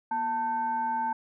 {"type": "tone with frequency modulation", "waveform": "sine", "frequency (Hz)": 890, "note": "A5", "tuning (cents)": 20, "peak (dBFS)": -26, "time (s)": [0.11, 1.13], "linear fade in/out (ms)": 5, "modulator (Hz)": 650, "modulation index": 0.42, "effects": []}